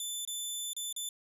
15% pulse tone with dropouts, 3520 Hz, A7, in tune, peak -28 dBFS, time 0-1.09 s, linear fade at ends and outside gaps 2 ms, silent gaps 0.251-0.275 / 0.733-0.765 / 0.927-0.963 s, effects resampled to 32000 Hz

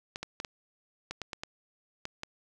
clicks, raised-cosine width 0.2 ms, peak -19 dBFS, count 10, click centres 0.159 / 0.23 / 0.401 / 0.448 / 1.11 / 1.217 / 1.332 / 1.435 / 2.054 / 2.234 s, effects none

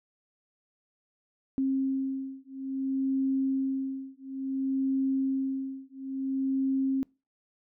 sine beating tone pair, 267.4 / 267.98 Hz, C4 / C4, +38 / +42 cents, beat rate 0.58 Hz, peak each -30 dBFS, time 1.58-7.03 s, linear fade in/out 0 ms, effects noise-tail reverb RT60 0.3 s tail -26 dB re dry

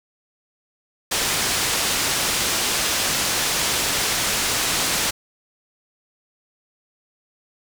white low-pass noise, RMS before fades -22 dBFS, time 1.11-5.11 s, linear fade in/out 10 ms, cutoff 7800 Hz, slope 12 dB/octave, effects none

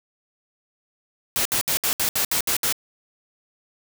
white noise bursts, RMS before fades -22 dBFS, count 9, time 1.36-2.725 s, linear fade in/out 0 ms, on 93 ms, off 66 ms, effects none

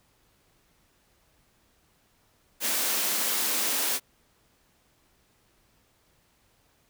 white high-pass noise, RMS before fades -27 dBFS, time 2.6-4 s, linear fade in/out 50 ms, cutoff 190 Hz, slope 96 dB/octave, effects pink hiss -66 dBFS RMS until 6.89 s

